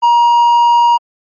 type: tone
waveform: triangle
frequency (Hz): 948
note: A#5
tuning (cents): +29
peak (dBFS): -4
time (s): 0.02-0.98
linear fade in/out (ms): 20
effects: MP3 32 kbps